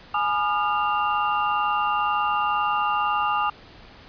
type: tone cluster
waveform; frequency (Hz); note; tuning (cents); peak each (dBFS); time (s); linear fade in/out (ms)
sine; 836 / 978 / 1214 / 1396 / 2778; G#5 / B5 / D#6 / F6 / F7; +11 / -17 / -43 / -1 / -10; -25 / -32 / -23 / -32 / -32; 0.14-3.5; 5
effects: pink hiss -47 dBFS RMS until 4.08 s + resampled to 11025 Hz